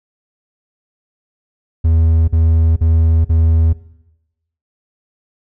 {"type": "tone bursts", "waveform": "triangle", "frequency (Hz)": 81.3, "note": "E2", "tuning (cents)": -23, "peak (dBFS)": -7, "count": 4, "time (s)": [1.84, 3.732], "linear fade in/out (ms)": 10, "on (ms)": 440, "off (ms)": 44, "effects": ["noise-tail reverb RT60 0.9 s tail -18 dB re dry"]}